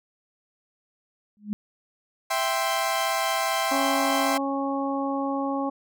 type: tone with exponential growth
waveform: sine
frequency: 208.4 Hz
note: G#3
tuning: 6 cents sharp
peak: -22 dBFS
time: 1.37-1.53 s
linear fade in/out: 0 ms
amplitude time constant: 34 ms
type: chord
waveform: sawtooth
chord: C major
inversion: first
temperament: equal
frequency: 659.3 / 784 / 1046.5 Hz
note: E5 / G5 / C6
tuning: 0 / 0 / 0 cents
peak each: -24 dBFS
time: 2.3-4.38 s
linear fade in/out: 10 ms
type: harmonic tone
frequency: 275.3 Hz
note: C#4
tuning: 12 cents flat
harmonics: 1 / 2 / 3 / 4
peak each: -27 / -31 / -31 / -33 dBFS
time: 3.71-5.7 s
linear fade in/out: 10 ms
effects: none